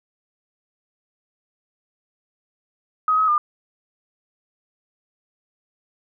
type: tone with pitch steps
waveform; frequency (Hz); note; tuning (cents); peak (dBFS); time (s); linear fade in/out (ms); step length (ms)
sine; 1261 / 1276 / 1206; D#6 / D#6 / D6; +23 / +43 / +46; -15; 3.08-3.38; 2; 100
effects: none